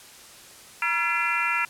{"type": "harmonic tone with a mistuned harmonic", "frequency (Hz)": 340.2, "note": "F4", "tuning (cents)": -45, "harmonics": [3, 4, 5, 6, 7, 8], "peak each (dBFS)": [-31, -27, -32, -31, -27, -30], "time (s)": [0.82, 1.65], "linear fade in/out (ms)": 2, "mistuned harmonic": 3, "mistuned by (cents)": -110, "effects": ["white hiss -47 dBFS RMS until 1.69 s", "low-pass 11000 Hz 12 dB/octave"]}